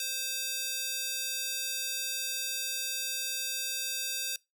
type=tone with high-pass filter; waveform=square; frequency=523.3 Hz; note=C5; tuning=in tune; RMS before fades=-34 dBFS; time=0-4.36 s; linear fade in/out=2 ms; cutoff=4000 Hz; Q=0.89; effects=noise-tail reverb RT60 0.2 s tail -22 dB re dry